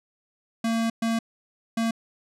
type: tone bursts at uneven times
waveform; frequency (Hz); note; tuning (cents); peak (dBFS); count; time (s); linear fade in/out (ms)
square; 227.6; A#3; -41; -23; 3; 0.64-0.9 / 1.02-1.19 / 1.77-1.91; 5
effects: low-pass 10000 Hz 12 dB/octave